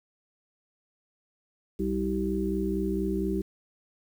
harmonic tone, 64.3 Hz, C2, 30 cents flat, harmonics 1 / 3 / 5 / 6, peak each -34 / -30 / -31 / -31 dBFS, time 1.79-3.42 s, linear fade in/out 10 ms, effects 9-bit

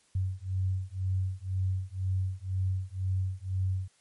sine beating tone pair, 93.1 / 95.1 Hz, F#2 / F#2, +11 / +48 cents, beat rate 2 Hz, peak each -31 dBFS, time 0.15-3.88 s, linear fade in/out 5 ms, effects white hiss -66 dBFS RMS until 4 s + MP3 48 kbps

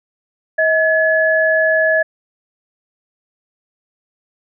sine tone pair together, 637 / 1703.4 Hz, D#5 / G#6, +41 / +43 cents, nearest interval octave + perfect fourth, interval 1702 cents, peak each -14 dBFS, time 0.58-2.03 s, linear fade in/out 10 ms, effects none

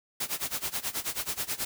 white noise with tremolo, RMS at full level -30 dBFS, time 0.2-1.65 s, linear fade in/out 5 ms, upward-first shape sine, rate 9.3 Hz, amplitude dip 90%, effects none

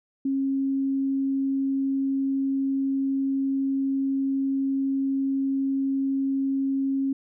sine tone, 271.2 Hz, C#4, 38 cents flat, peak -22 dBFS, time 0.25-7.13 s, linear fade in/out 5 ms, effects none

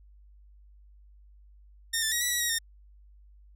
10% pulse tone with pitch steps, 1830 / 1765 / 1897 / 1954 / 1931 / 1897 / 1830 Hz, A#6 / A6 / A#6 / B6 / B6 / A#6 / A#6, -32 / +5 / +30 / -19 / -39 / +30 / -32 cents, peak -17 dBFS, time 1.93-2.588 s, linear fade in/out 10 ms, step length 94 ms, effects added 50 Hz sine -52 dBFS peak until 3.55 s

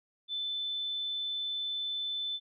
sine tone, 3520 Hz, A7, in tune, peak -32 dBFS, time 0.28-2.4 s, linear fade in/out 50 ms, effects none

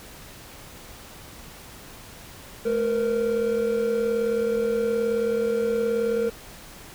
triangle tone cluster, 215.9 / 464.1 / 503 Hz, A3 / A#4 / B4, -33 / -8 / +32 cents, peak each -29 / -20 / -29 dBFS, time 2.65-6.3 s, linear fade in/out 10 ms, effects pink hiss -44 dBFS RMS until 6.94 s

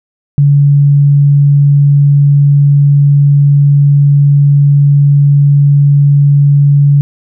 sine tone, 142.7 Hz, D3, 49 cents flat, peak -3 dBFS, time 0.38-7.01 s, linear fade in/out 0 ms, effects none

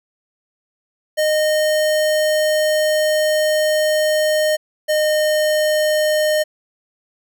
square tone pair in turn, 615 / 612.4 Hz, D#5 / D#5, -20 / -28 cents, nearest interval unison, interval 8 cents, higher first, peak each -15 dBFS, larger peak neither, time 1.17-4.57 / 4.88-6.44 s, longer first, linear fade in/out 20 ms, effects none

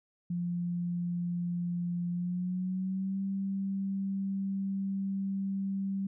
sine tone with pitch glide, 174.61 to 194.86 Hz, F3 to G3, 0 to -10 cents, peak -30 dBFS, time 0.3-6.07 s, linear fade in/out 5 ms, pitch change +190 cents, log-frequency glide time 2.1-3.21 s, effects none

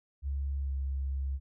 sine tone with pitch glide, 69.3 to 67.87 Hz, C#2 to C#2, 0 to -36 cents, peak -30 dBFS, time 0.22-1.4 s, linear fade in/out 50 ms, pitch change -36 cents, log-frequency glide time 0.6-0.71 s, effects none

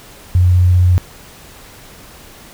sine tone with vibrato, 90 Hz, F#2, 47 cents flat, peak -7 dBFS, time 0.35-0.98 s, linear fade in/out 0 ms, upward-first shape sine, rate 15 Hz, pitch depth 11 cents each way, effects pink hiss -39 dBFS RMS until 2.53 s

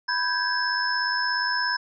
sine tone cluster, 989 / 1561 / 1658 / 5240 Hz, B5 / G6 / G#6 / E8, +2 / -8 / -3 / -11 cents, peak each -28 dBFS, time 0.08-1.77 s, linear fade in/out 10 ms, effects none

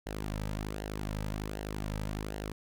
sawtooth tone with flanger, 51.91 Hz, G#1, in tune, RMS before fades -37 dBFS, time 0.06-2.52 s, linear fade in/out 5 ms, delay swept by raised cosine 0.83 to 2.83 ms, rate 1.3 Hz, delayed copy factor -0.6, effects none

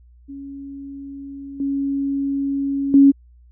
sine tone with level steps, 277.2 Hz, C#4, in tune, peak -31 / -19 / -7 dBFS, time 0.28-3.12 s, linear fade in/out 20 ms, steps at 1.6 / 2.94 s, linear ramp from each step 2 ms, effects added 60 Hz sine -46 dBFS peak until 3.51 s

